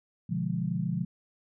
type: chord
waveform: sine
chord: B diminished seventh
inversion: none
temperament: equal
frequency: 123.47 / 146.83 / 174.61 / 207.7 Hz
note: B2 / D3 / F3 / Ab3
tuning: 0 / 0 / 0 / 0 cents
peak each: -35 / -34 / -30 / -36 dBFS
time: 0.29-1.05 s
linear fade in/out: 10 ms
effects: none